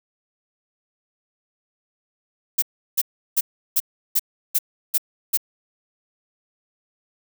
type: noise bursts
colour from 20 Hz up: violet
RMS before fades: -18 dBFS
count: 8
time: 2.58-5.374 s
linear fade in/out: 10 ms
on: 43 ms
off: 350 ms
effects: none